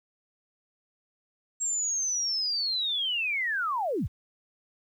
sine linear sweep, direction down, 7560 to 30.92 Hz, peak -26 dBFS, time 1.6-4.08 s, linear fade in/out 20 ms, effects 10-bit

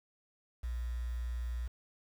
sine tone with quantisation, 59.9 Hz, A#1, 48 cents sharp, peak -34 dBFS, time 0.63-1.68 s, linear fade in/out 10 ms, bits 9, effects none

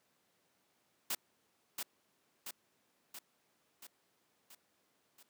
white noise with echo, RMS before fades -36 dBFS, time 1.1-1.15 s, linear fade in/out 5 ms, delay 680 ms, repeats 6, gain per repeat -4 dB, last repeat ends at 5.23 s, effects pink hiss -75 dBFS RMS until 5.29 s + high-pass 200 Hz 12 dB/octave

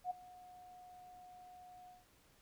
sine tone with ADSR envelope, 726 Hz, F#5, 33 cents flat, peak -34 dBFS, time 0.04-2.05 s, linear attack 64 ms, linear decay 13 ms, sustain -20 dB, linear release 160 ms, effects pink hiss -69 dBFS RMS until 2.41 s

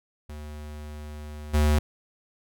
square tone with level steps, 75 Hz, D2, 37 cents sharp, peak -37 / -19 dBFS, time 0.29-1.79 s, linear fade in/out 5 ms, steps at 1.53 s, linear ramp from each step 20 ms, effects none

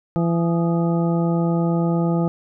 harmonic tone with a mistuned harmonic, 168.7 Hz, E3, 40 cents sharp, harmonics 1 / 2 / 3 / 4 / 5 / 7, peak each -18 / -24 / -28 / -30 / -32 / -35 dBFS, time 0.16-2.28 s, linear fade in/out 0 ms, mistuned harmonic 7, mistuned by +81 cents, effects none

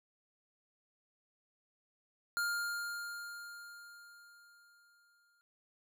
square tone with exponential decay, 1406 Hz, F6, 11 cents sharp, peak -32 dBFS, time 2.37-5.41 s, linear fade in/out 0 ms, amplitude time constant 660 ms, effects none

